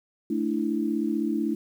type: chord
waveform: sine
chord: A suspended fourth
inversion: none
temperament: equal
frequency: 220 / 293.7 / 329.6 Hz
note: A3 / D4 / E4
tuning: 0 / 0 / 0 cents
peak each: -28 dBFS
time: 0.3-1.55 s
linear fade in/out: 5 ms
effects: 9-bit